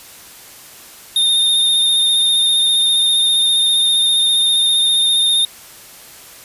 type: tone with vibrato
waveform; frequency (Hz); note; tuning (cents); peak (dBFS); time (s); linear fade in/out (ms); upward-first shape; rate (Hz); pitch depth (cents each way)
square; 3658; A#7; -33; -12; 1.16-5.45; 2; sine; 15; 23
effects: white hiss -39 dBFS RMS until 6.44 s + resampled to 32000 Hz